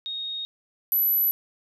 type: tone pair in turn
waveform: sine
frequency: 3729 / 11932 Hz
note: A#7 / F#9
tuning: 0 / +13 cents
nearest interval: octave + minor sixth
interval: 2013 cents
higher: second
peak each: -29 / -19 dBFS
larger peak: second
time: 0.06-0.45 / 0.92-1.31 s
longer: neither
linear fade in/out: 0 ms
effects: none